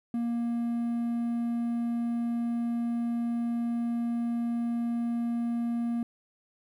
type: tone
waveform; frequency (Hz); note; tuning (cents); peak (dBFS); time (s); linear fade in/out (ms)
triangle; 235.2; A#3; +16; -25; 0.14-6.03; 2
effects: 11-bit